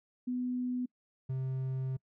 sine / triangle tone pair in turn, 249.2 / 131.32 Hz, B3 / C3, +16 / +7 cents, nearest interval major seventh, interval 1109 cents, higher first, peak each -31 / -30 dBFS, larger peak second, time 0.27-0.86 / 1.29-1.97 s, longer second, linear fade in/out 10 ms, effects noise-tail reverb RT60 0.1 s tail -26 dB re dry

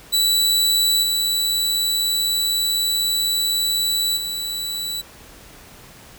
sawtooth tone with level steps, 3948 Hz, B7, 1 cent flat, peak -12 / -15 / -21 dBFS, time 0.12-5.02 s, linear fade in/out 20 ms, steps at 1.02 / 4.16 s, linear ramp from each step 20 ms, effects pink hiss -44 dBFS RMS until 6.18 s

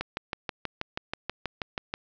click train, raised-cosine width 0.3 ms, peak -14 dBFS, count 13, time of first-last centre 0.01-1.939 s, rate 6.22 Hz, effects resampled to 16000 Hz + 9-bit

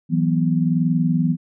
sine chord, E suspended second, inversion none, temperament just, 164.81 / 185.42 / 247.2 Hz, E3 / F#3 / B3, 0 / +4 / +2 cents, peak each -18 / -23 / -21 dBFS, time 0.09-1.37 s, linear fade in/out 50 ms, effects none

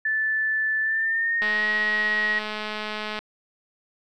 sine tone with pitch glide, 1753 to 1900.6 Hz, A6 to A#6, -7 to +33 cents, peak -21 dBFS, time 0.05-2.39 s, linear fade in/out 5 ms, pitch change +140 cents, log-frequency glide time 0.81-1.65 s
click train, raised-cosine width 0.3 ms, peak -15 dBFS, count 378, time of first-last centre 1.42-3.19 s, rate 213 Hz
effects none

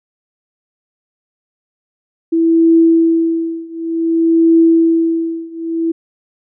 sine tone with tremolo, 329.6 Hz, E4, in tune, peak -5 dBFS, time 2.32-5.92 s, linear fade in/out 10 ms, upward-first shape triangle, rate 0.55 Hz, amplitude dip 95%, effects none

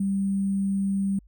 sine tone with sample-and-hold, 196 Hz, G3, in tune, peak -22 dBFS, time 0-1.19 s, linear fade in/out 5 ms, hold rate 8820 Hz, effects added 50 Hz sine -51 dBFS peak until 1.27 s

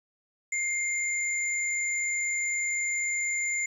sine tone pair together, 2111 / 7076 Hz, C7 / A8, +15 / +9 cents, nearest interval octave + major sixth, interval 2094 cents, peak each -28 / -31 dBFS, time 0.52-3.66 s, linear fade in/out 5 ms, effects 10-bit

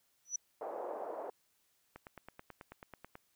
sine tone with exponential growth, 5920 Hz, F#8, in tune, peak -30 dBFS, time 0.25-0.36 s, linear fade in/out 5 ms, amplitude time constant 23 ms
white band-pass noise, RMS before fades -42 dBFS, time 0.61-1.3 s, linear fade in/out 2 ms, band 420 to 760 Hz, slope 24 dB/octave
click train, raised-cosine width 0.5 ms, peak -33 dBFS, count 12, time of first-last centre 1.96-3.154 s, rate 9.21 Hz
effects white hiss -75 dBFS RMS until 3.35 s

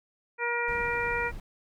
harmonic tone, 475.2 Hz, A#4, 33 cents sharp, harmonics 1 / 2 / 3 / 4 / 5, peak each -33 / -33 / -33 / -33 / -33 dBFS, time 0.38-1.32 s, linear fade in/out 50 ms
brown noise, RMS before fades -41 dBFS, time 0.68-1.4 s, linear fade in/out 2 ms
effects none

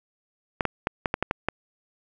clicks, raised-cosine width 0.5 ms, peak -8 dBFS, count 8, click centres 0.608 / 0.653 / 0.871 / 1.058 / 1.141 / 1.226 / 1.311 / 1.486 s, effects none

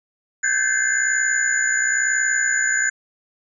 sine tone cluster, 1545 / 1606 / 1734 / 2085 / 6950 Hz, G6 / G6 / A6 / C7 / A8, -26 / +41 / -26 / -7 / -22 cents, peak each -22 / -22 / -26 / -31 / -23 dBFS, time 0.43-2.9 s, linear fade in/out 10 ms, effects none

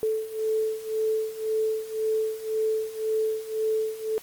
sine beating tone pair, 436.6 / 438.5 Hz, A4 / A4, -13 / -6 cents, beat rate 1.9 Hz, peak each -29 / -26 dBFS, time 0.03-4.18 s, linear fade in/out 0 ms, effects white hiss -48 dBFS RMS until 4.22 s + Opus 32 kbps

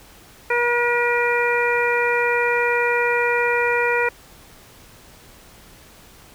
harmonic tone, 479.5 Hz, A#4, 49 cents sharp, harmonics 1 / 2 / 3 / 4 / 5, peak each -21 / -24 / -24 / -24 / -24 dBFS, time 0.5-4.09 s, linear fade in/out 5 ms, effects pink hiss -47 dBFS RMS until 6.34 s

